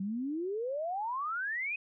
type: exponential sweep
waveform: sine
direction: up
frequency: 185.9 to 2556 Hz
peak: -32 dBFS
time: 0-1.76 s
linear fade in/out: 5 ms
effects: none